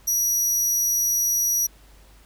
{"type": "tone", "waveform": "sawtooth", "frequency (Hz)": 5800, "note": "F#8", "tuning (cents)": -35, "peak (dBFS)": -17, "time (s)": [0.07, 1.67], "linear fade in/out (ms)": 10, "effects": ["added 50 Hz sine -49 dBFS peak until 2.25 s", "pink hiss -55 dBFS RMS until 2.25 s"]}